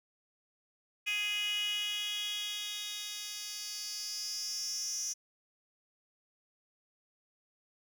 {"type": "tone with high-pass filter sweep", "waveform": "10% pulse", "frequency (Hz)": 416, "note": "G#4", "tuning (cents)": 3, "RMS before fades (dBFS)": -37, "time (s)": [1.06, 5.14], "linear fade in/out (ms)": 20, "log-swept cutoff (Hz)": [2600, 5900], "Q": 7.8, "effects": []}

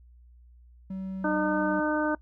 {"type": "tone with pitch glide", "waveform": "triangle", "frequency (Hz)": [190.2, 192.63], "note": ["F#3", "G3"], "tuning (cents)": [48, -30], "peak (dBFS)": -30, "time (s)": [0.9, 1.8], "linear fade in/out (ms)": 5, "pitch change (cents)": 22, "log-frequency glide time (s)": [1.19, 1.61]}
{"type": "harmonic tone", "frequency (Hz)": 303.9, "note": "D#4", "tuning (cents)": -41, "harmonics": [1, 2, 3, 4, 5], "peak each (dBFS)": [-27, -30, -32, -36, -32], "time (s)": [1.24, 2.15], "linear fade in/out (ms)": 5}
{"effects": ["noise-tail reverb RT60 0.1 s tail -22 dB re dry", "added 60 Hz sine -51 dBFS peak until 2.21 s"]}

